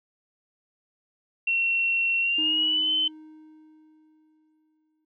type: tone with pitch glide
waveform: sine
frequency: 2723 to 3056 Hz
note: F7 to G7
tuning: -44 to -45 cents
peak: -21 dBFS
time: 1.47-3.08 s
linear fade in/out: 5 ms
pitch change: +199 cents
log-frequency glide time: 2.21-2.91 s
type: tone with exponential decay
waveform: triangle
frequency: 311.1 Hz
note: D#4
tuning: in tune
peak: -29 dBFS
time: 2.38-5.05 s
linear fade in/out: 5 ms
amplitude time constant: 580 ms
effects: noise-tail reverb RT60 0.1 s tail -23 dB re dry